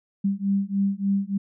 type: beating tone pair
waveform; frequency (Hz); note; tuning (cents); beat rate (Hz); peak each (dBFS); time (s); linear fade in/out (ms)
sine; 196 / 199.4; G3 / G3; 0 / +30; 3.4; -24; 0.24-1.38; 10
effects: none